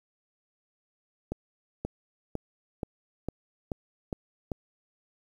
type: accelerating click train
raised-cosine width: 2 ms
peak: -18 dBFS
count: 8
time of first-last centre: 1.32-4.518 s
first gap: 530 ms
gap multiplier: 0.95
effects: 9-bit

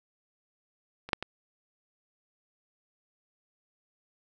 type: clicks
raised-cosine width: 0.3 ms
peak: -25 / -7 / -18 dBFS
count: 3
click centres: 1.09 / 1.132 / 1.226 s
effects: none

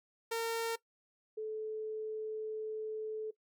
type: tone pair in turn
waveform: sawtooth / sine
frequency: 457.6 / 434.3 Hz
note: A#4 / A4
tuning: -32 / -23 cents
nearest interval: minor second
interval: 91 cents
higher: first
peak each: -29 / -36 dBFS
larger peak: first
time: 0.31-0.76 / 1.37-3.31 s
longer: second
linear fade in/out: 10 ms
effects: noise-tail reverb RT60 0.1 s tail -19 dB re dry

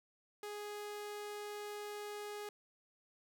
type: tone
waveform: sawtooth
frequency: 415.3 Hz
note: G#4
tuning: in tune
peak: -39 dBFS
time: 0.43-2.49 s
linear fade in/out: 2 ms
effects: none

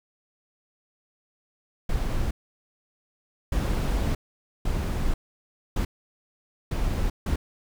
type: noise bursts at uneven times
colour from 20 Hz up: brown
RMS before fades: -25 dBFS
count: 6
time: 1.89-2.31 / 3.52-4.15 / 4.65-5.14 / 5.76-5.85 / 6.71-7.1 / 7.26-7.36 s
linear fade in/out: 5 ms
effects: none

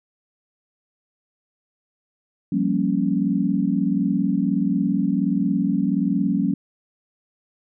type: chord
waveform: sine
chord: G half-diminished seventh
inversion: third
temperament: equal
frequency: 174.61 / 196 / 233.1 / 277.2 Hz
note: F3 / G3 / Bb3 / Db4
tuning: 0 / 0 / 0 / 0 cents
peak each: -25 / -22 / -25 / -23 dBFS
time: 2.52-6.54 s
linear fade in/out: 5 ms
effects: none

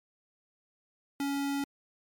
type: tone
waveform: square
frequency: 280 Hz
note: C#4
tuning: 18 cents sharp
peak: -30 dBFS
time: 1.2-1.64 s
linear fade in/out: 2 ms
effects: MP3 96 kbps

